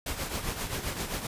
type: noise with tremolo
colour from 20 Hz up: pink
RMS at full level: -31 dBFS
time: 0.06-1.27 s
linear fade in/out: 5 ms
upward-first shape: triangle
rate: 7.6 Hz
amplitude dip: 65%
effects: resampled to 32000 Hz